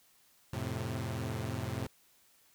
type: chord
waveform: sawtooth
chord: F major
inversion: none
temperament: equal with one note detuned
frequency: 88.37 / 110 / 130.81 Hz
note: F2 / A2 / C3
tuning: +21 / 0 / 0 cents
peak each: -37 / -34 / -35 dBFS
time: 0.53-1.87 s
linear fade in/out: 5 ms
effects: white hiss -66 dBFS RMS until 2.54 s